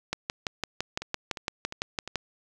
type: two click trains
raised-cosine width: 0.2 ms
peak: -11 / -19 dBFS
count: 13 / 4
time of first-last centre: 0.13-2.157 / 1.02-2.076 s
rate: 5.92 / 2.84 Hz
effects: none